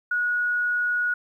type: tone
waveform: sine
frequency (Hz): 1456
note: F#6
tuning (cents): -28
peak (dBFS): -21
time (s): 0.11-1.14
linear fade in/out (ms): 5
effects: 10-bit